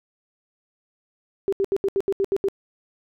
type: tone bursts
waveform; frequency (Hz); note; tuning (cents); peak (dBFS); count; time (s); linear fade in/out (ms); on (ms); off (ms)
sine; 392; G4; 0; -18; 9; 1.48-2.485; 0; 45; 75
effects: none